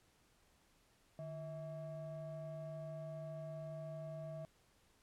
triangle ring-modulated tone, 246.9 Hz, B3, in tune, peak -39 dBFS, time 1.19-4.45 s, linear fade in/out 0 ms, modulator 399 Hz, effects pink hiss -72 dBFS RMS until 5.02 s + low-pass 12000 Hz 12 dB/octave

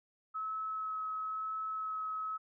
sine tone with vibrato, 1289 Hz, E6, 39 cents flat, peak -35 dBFS, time 0.34-2.38 s, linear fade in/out 20 ms, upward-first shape sine, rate 1 Hz, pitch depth 10 cents each way, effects none

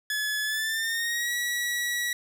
sawtooth tone with pitch glide, 1710 to 1930.5 Hz, A6 to B6, -50 to -40 cents, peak -23 dBFS, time 0.1-2.13 s, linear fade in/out 2 ms, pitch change +210 cents, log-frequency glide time 0.43-1.34 s, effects none

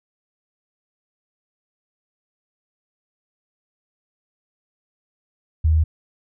sine tone, 78.9 Hz, D#2, 25 cents sharp, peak -13 dBFS, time 5.64-5.84 s, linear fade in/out 10 ms, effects none

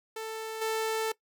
sawtooth tone with level steps, 442.4 Hz, A4, 9 cents sharp, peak -31 / -24 dBFS, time 0.16-1.12 s, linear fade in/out 5 ms, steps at 0.61 s, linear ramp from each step 10 ms, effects noise-tail reverb RT60 0.1 s tail -20 dB re dry

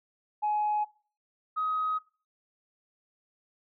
sine tone pair in turn, 842 / 1261.6 Hz, G#5 / D#6, +24 / +24 cents, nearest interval perfect fifth, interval 700 cents, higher second, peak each -24 / -26 dBFS, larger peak first, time 0.42-0.85 / 1.56-1.99 s, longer neither, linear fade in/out 20 ms, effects noise-tail reverb RT60 0.4 s tail -21 dB re dry + tanh soft clip ceiling -21 dBFS

